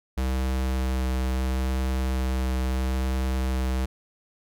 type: tone with vibrato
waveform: square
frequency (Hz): 64.7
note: C2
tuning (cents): -19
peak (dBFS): -24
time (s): 0.17-3.86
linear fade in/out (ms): 10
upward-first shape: sine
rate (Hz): 0.75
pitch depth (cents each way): 9
effects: none